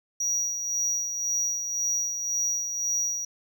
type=tone with tremolo; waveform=triangle; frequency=5770 Hz; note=F#8; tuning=44 cents flat; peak=-22 dBFS; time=0.2-3.25 s; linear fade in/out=5 ms; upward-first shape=sine; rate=1.9 Hz; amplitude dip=50%; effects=none

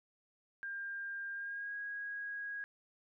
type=tone with pitch glide; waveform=sine; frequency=1600 to 1646.9 Hz; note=G6 to G#6; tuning=+35 to -15 cents; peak=-39 dBFS; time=0.63-2.64 s; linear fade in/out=0 ms; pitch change=+50 cents; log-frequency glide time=1.33-1.75 s; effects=none

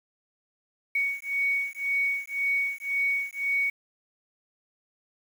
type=beating tone pair; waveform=sine; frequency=2233 / 2234.9 Hz; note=C#7 / C#7; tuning=+12 / +14 cents; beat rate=1.9 Hz; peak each=-28 dBFS; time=0.95-3.7 s; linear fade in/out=5 ms; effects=8-bit

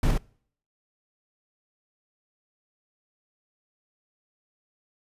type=noise with echo; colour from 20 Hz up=brown; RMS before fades=-21 dBFS; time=0.03-0.11 s; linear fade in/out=2 ms; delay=68 ms; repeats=1; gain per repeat=-3 dB; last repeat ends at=0.178 s; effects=noise-tail reverb RT60 0.6 s tail -25 dB re dry + resampled to 32000 Hz

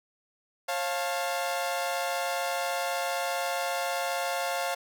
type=chord; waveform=sawtooth; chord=Db augmented; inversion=none; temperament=equal with one note detuned; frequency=542.6 / 698.5 / 880 Hz; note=Db5 / F5 / A5; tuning=-37 / 0 / 0 cents; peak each=-29 / -27 / -32 dBFS; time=0.68-4.75 s; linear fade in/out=10 ms; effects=none

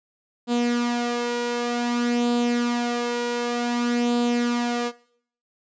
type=tone with flanger; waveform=sawtooth; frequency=240 Hz; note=B3; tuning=49 cents flat; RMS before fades=-24 dBFS; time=0.47-4.92 s; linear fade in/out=50 ms; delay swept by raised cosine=0.25 to 2.05 ms; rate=0.54 Hz; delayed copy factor=+0.55; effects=noise-tail reverb RT60 0.6 s tail -20 dB re dry + resampled to 16000 Hz

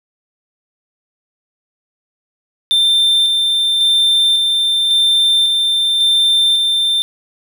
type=tone with tremolo; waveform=triangle; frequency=3577 Hz; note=A7; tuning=28 cents sharp; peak=-8 dBFS; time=2.71-7.02 s; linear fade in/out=0 ms; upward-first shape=square; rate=0.91 Hz; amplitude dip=25%; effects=none

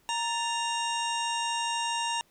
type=harmonic tone with a mistuned harmonic; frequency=932.3 Hz; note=A#5; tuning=in tune; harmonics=1 / 2 / 3 / 4 / 6 / 7 / 8 / 9 / 10; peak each=-30 / -40 / -34 / -38 / -40 / -44 / -44 / -42 / -49 dBFS; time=0.09-2.21 s; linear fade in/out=0 ms; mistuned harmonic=2; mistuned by=-96 cents; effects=pink hiss -65 dBFS RMS until 2.3 s

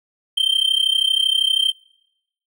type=tone with amplitude modulation; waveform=triangle; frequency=3136 Hz; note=G7; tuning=in tune; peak=-10 dBFS; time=0.37-1.72 s; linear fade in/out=10 ms; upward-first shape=sine; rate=32.7 Hz; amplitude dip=90%; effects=noise-tail reverb RT60 0.9 s tail -26 dB re dry

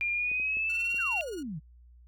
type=tone with pitch glide; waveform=sine; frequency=2405 to 2747 Hz; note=D7 to F7; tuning=+41 to -29 cents; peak=-27 dBFS; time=0.01-1.21 s; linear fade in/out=0 ms; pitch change=+230 cents; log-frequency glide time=0.13-0.92 s
type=clicks; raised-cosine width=2 ms; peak=-36 dBFS; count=4; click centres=0.316 / 0.399 / 0.57 / 0.945 s
type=tone with tremolo; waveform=10% pulse; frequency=1439 Hz; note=F#6; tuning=49 cents flat; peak=-35 dBFS; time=0.69-1.43 s; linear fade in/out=10 ms; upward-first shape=triangle; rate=19 Hz; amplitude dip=80%
type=exponential sweep; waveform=sine; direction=down; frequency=1661.2 to 138.59 Hz; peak=-34 dBFS; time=0.98-1.6 s; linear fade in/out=20 ms
effects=added 60 Hz sine -52 dBFS peak until 2.07 s

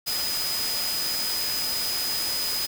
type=tone in noise; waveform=sine; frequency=4994 Hz; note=D#8; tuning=6 cents sharp; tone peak=-27 dBFS; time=0.06-2.67 s; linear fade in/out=20 ms; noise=white; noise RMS=-30 dBFS; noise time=0.06-2.67 s; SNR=0 dB; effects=none

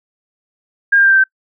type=tone with pitch steps; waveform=sine; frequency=1616 / 1599.3 / 1582.7 / 1566.4 / 1550.2 Hz; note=G#6 / G6 / G6 / G6 / G6; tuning=-48 / +34 / +16 / -2 / -20 cents; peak=-7 dBFS; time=0.92-1.24 s; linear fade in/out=10 ms; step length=64 ms; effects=noise-tail reverb RT60 0.1 s tail -26 dB re dry

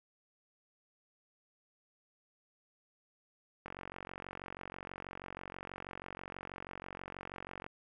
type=click train; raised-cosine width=0.5 ms; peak=-28 dBFS; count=186; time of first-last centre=3.66-7.664 s; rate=46.2 Hz; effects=none

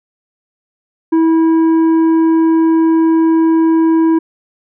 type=tone with tanh clipping; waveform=triangle; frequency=325.1 Hz; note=E4; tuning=24 cents flat; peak=-9 dBFS; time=1.12-4.19 s; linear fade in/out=10 ms; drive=11 dB; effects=none

